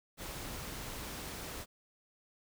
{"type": "noise", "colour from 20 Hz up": "pink", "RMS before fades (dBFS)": -43, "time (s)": [0.17, 1.66], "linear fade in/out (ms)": 50, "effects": []}